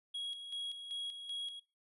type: tone with tremolo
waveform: triangle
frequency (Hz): 3311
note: G#7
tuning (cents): -6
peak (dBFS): -36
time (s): 0.14-1.6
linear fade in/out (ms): 10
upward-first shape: square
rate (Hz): 2.6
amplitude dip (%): 55
effects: noise-tail reverb RT60 0.3 s tail -23 dB re dry + resampled to 32000 Hz